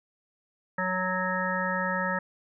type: harmonic tone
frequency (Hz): 185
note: F#3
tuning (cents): 0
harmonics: 1 / 3 / 5 / 7 / 9 / 10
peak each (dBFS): -33 / -33 / -33 / -33 / -33 / -33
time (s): 0.78-2.19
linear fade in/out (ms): 5
effects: none